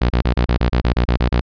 sawtooth tone bursts, 60.5 Hz, B1, 35 cents flat, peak -9 dBFS, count 12, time 0.01-1.41 s, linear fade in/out 10 ms, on 91 ms, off 28 ms, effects resampled to 11025 Hz

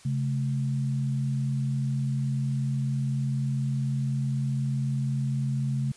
sine tone pair together, 135.98 / 216 Hz, C#3 / A3, -33 / -32 cents, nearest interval minor sixth, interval 801 cents, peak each -25 / -33 dBFS, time 0.05-5.92 s, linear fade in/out 5 ms, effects white hiss -53 dBFS RMS until 5.96 s + resampled to 22050 Hz

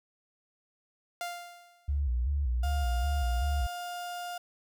sawtooth tone with exponential decay, 698.5 Hz, F5, in tune, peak -28 dBFS, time 1.21-2 s, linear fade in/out 1 ms, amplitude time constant 170 ms
sine tone with vibrato, 65.7 Hz, C2, 8 cents sharp, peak -26 dBFS, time 1.88-3.67 s, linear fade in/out 10 ms, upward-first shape square, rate 2.6 Hz, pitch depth 140 cents each way
35% pulse tone, 706 Hz, F5, 19 cents sharp, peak -34 dBFS, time 2.63-4.38 s, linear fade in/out 5 ms
effects none

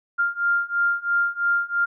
sine beating tone pair, 1396.9 / 1399.9 Hz, F6 / F6, 0 / +4 cents, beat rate 3 Hz, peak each -23 / -22 dBFS, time 0.18-1.86 s, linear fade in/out 20 ms, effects none

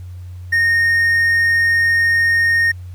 triangle tone, 1847 Hz, A#6, 16 cents flat, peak -10 dBFS, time 0.52-2.72 s, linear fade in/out 10 ms, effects added 90 Hz sine -29 dBFS peak until 2.94 s + pink hiss -54 dBFS RMS until 2.94 s

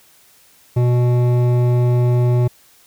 sine tone with hard clipping, 122.5 Hz, B2, 14 cents flat, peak -14 dBFS, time 0.76-2.48 s, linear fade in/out 10 ms, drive 12 dB, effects white hiss -51 dBFS RMS until 2.86 s

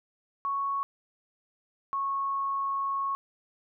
sine tone pair in turn, 1108.7 / 1099.8 Hz, C#6 / C#6, 0 / -14 cents, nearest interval unison, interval 14 cents, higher first, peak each -27 dBFS, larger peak neither, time 0.45-0.83 / 1.93-3.15 s, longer second, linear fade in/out 0 ms, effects none

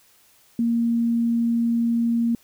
sine tone, 233.1 Hz, A#3, in tune, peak -18 dBFS, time 0.59-2.35 s, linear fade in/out 2 ms, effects white hiss -57 dBFS RMS until 2.43 s

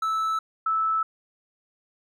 triangle / sine tone pair in turn, 1311 / 1311 Hz, E6 / E6, -10 / -10 cents, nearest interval unison, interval 0 cents, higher neither, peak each -21 dBFS, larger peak neither, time 0.02-0.39 / 0.66-1.03 s, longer neither, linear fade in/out 5 ms, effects none

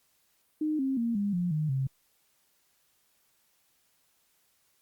sine tone with pitch steps, 307.2 / 267.4 / 232.8 / 202.7 / 176.44 / 153.6 / 133.72 Hz, D#4 / C4 / A#3 / G#3 / F3 / D#3 / C3, -22 / +38 / -2 / -42 / +18 / -22 / +38 cents, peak -26 dBFS, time 0.61-1.87 s, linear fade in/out 5 ms, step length 180 ms, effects white hiss -70 dBFS RMS until 4.81 s + Opus 48 kbps

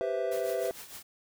triangle chord, C major seventh, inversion second, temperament equal, 392 / 493.9 / 523.3 / 659.3 Hz, G4 / B4 / C5 / E5, 0 / 0 / 0 / 0 cents, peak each -33 / -32 / -33 / -31 dBFS, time 0.01-0.71 s, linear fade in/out 0 ms
white noise with tremolo, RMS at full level -43 dBFS, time 0.31-1.03 s, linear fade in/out 10 ms, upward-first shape triangle, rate 6.6 Hz, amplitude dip 70%
effects none

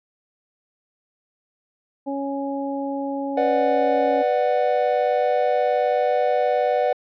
harmonic tone, 277.2 Hz, C#4, in tune, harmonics 1 / 2 / 3, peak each -26 / -29 / -31 dBFS, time 2.06-4.23 s, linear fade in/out 20 ms
triangle chord, B minor, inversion none, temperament just, 493.9 / 592.7 / 740.8 Hz, B4 / D5 / F#5, 0 / +16 / +2 cents, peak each -20 dBFS, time 3.37-6.93 s, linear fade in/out 5 ms
effects resampled to 11025 Hz

